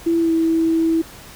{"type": "tone with pitch glide", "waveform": "sine", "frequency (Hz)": [333.6, 326.5], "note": ["E4", "E4"], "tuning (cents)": [21, -17], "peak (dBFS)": -14, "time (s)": [0.06, 1.02], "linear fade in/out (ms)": 10, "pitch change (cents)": -38, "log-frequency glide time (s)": [0.19, 0.32], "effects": ["pink hiss -40 dBFS RMS until 1.35 s"]}